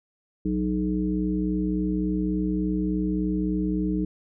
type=harmonic tone with a mistuned harmonic; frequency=61.74 Hz; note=B1; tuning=in tune; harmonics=1 / 3 / 5 / 7; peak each=-31 / -26 / -26 / -36 dBFS; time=0.45-4.05 s; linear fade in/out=5 ms; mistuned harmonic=7; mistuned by=-16 cents; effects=none